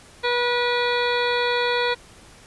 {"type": "harmonic tone", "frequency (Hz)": 485.4, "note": "B4", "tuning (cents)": -30, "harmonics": [1, 2, 3, 4, 5, 7, 8, 9], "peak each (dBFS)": [-23, -26, -28, -29, -30, -31, -32, -33], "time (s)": [0.23, 1.95], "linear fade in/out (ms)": 20, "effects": ["pink hiss -48 dBFS RMS until 2.46 s", "resampled to 24000 Hz"]}